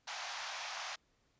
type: band-pass noise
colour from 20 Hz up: pink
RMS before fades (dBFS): -43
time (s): 0.07-0.96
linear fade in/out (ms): 10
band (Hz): 670 to 6600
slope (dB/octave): 48
effects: pink hiss -75 dBFS RMS until 1.39 s + resampled to 16000 Hz